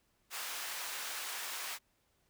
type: high-pass noise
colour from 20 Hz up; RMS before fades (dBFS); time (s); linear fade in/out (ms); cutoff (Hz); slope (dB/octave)
pink; -41; 0.3-1.79; 50; 1100; 12
effects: pink hiss -75 dBFS RMS until 2.29 s